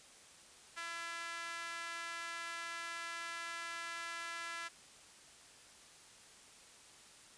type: tone with high-pass filter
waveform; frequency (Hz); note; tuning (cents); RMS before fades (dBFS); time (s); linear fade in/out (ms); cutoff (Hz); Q
sawtooth; 336.5; E4; +36; -44; 0.76-4.69; 20; 1500; 2
effects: white hiss -59 dBFS RMS until 7.37 s + resampled to 22050 Hz